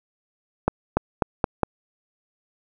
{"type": "accelerating click train", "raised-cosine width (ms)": 1, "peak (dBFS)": -4, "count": 5, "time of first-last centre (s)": [0.68, 1.633], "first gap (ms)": 290, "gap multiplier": 0.87, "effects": []}